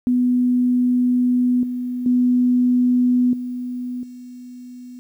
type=tone with level steps; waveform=sine; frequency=248 Hz; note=B3; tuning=7 cents sharp; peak=-14 / -22 / -13 / -24 / -34 dBFS; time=0.07-4.99 s; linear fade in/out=0 ms; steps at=1.63 / 2.06 / 3.33 / 4.03 s; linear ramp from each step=2 ms; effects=9-bit